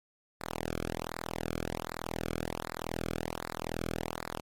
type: tone with flanger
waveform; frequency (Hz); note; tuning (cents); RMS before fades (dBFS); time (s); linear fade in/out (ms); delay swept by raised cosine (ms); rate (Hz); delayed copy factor
sawtooth; 41.15; E1; -2; -37; 0.4-4.41; 20; 0.32 to 1.08; 1.3; -1
effects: MP3 64 kbps